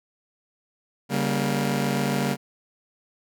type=chord; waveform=sawtooth; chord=G diminished; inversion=second; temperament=just; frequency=141.12 / 196 / 235.2 Hz; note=Db3 / G3 / Bb3; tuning=+31 / 0 / +16 cents; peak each=-23 dBFS; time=1.09-2.37 s; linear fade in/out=50 ms; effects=none